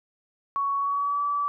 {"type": "tone with pitch glide", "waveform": "sine", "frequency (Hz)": [1116, 1152.7], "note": ["C#6", "D6"], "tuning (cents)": [11, -33], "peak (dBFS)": -23, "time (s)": [0.56, 1.48], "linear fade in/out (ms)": 0, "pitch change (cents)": 56, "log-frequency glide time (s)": [0.77, 1.22], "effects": []}